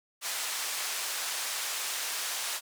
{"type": "band-pass noise", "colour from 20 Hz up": "white", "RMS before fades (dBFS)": -34, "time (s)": [0.21, 2.61], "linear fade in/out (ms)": 50, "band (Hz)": [710, 9200], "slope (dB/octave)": 12, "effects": []}